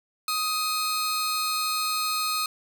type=tone pair together; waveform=sawtooth; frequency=1255 / 4221 Hz; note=D#6 / C8; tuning=+15 / +14 cents; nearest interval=octave + major sixth; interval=2099 cents; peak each=-23 / -26 dBFS; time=0.28-2.46 s; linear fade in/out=2 ms; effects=none